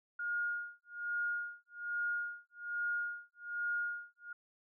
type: tone with tremolo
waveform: sine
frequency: 1426 Hz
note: F6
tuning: 36 cents sharp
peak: -32 dBFS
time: 0.19-4.33 s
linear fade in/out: 5 ms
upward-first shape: sine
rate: 1.2 Hz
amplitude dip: 100%
effects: none